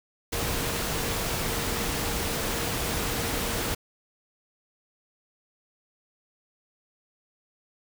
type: tone in noise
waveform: sine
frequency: 466.2 Hz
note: A#4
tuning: in tune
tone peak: -39 dBFS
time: 0.32-3.75 s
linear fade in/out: 10 ms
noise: pink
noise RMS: -29 dBFS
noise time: 0.32-3.75 s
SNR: -13 dB
effects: none